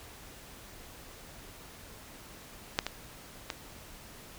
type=clicks; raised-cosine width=0.2 ms; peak=-8 / -15 / -16 dBFS; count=3; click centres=2.789 / 2.866 / 3.502 s; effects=pink hiss -50 dBFS RMS until 4.38 s